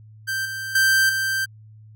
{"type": "tone with level steps", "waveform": "45% pulse", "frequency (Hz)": 1565, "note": "G6", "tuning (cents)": -3, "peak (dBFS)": [-23, -28, -15, -21], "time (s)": [0.27, 1.46], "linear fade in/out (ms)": 20, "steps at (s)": [0.45, 0.75, 1.09], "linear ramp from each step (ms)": 5, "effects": ["added 108 Hz sine -43 dBFS peak until 1.95 s"]}